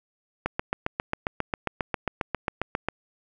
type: click train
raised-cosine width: 0.5 ms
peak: -10 dBFS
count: 19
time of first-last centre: 0.46-2.886 s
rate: 7.42 Hz
effects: none